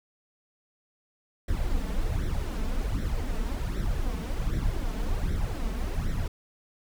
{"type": "noise with flanger", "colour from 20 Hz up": "brown", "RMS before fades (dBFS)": -28, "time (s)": [1.48, 6.28], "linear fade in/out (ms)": 5, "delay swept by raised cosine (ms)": [0.52, 4.62], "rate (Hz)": 1.3, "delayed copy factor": 0.7, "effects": []}